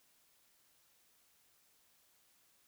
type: silence
effects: white hiss -71 dBFS RMS until 2.67 s